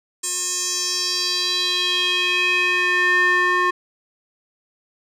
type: tone with band-pass filter sweep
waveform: square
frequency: 360.2 Hz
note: F#4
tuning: 46 cents flat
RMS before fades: -20 dBFS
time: 0.23-3.71 s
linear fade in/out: 10 ms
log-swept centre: 7900 to 1400 Hz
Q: 3.9
effects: none